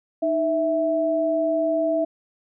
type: tone pair together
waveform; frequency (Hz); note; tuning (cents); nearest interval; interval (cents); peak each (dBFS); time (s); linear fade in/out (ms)
sine; 310 / 656.9; D#4 / E5; -6 / -6; octave + minor second; 1300; -25 / -20; 0.22-2.05; 10
effects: none